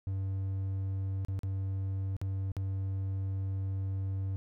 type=tone with dropouts; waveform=triangle; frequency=96.4 Hz; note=G2; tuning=28 cents flat; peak=-29 dBFS; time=0.07-4.36 s; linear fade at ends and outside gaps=0 ms; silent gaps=1.249-1.284 / 1.391-1.433 / 2.166-2.215 / 2.518-2.567 s; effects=none